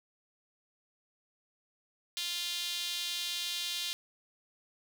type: tone with high-pass filter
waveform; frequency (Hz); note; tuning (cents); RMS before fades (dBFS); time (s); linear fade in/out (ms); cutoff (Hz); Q
sawtooth; 349.2; F4; 0; -36; 2.17-3.93; 0; 3500; 2.9
effects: none